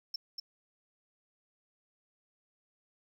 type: tone with echo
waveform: triangle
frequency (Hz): 5350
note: E8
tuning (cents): +25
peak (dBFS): -32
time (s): 0.14-0.16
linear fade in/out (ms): 5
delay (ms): 240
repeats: 1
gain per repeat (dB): -4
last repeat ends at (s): 0.4
effects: none